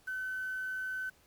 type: tone with quantisation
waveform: sine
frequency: 1519 Hz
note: F#6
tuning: 45 cents sharp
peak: -34 dBFS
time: 0.07-1.1 s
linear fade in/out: 10 ms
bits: 9
effects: pink hiss -65 dBFS RMS until 1.26 s + MP3 96 kbps